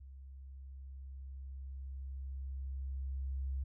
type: tone with level ramp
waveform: sine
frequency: 66.9 Hz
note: C2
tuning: 39 cents sharp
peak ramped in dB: -49 to -34 dBFS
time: 0-3.64 s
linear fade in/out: 10 ms
effects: none